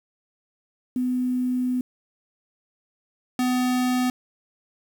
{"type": "tone pair in turn", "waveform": ["sine", "square"], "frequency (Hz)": [251.2, 251.2], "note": ["B3", "B3"], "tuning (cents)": [30, 30], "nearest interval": "unison", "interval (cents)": 0, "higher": "neither", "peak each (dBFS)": -21, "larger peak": "neither", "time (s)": [[0.96, 1.81], [3.39, 4.1]], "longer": "first", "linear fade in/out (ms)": 2, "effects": ["8-bit"]}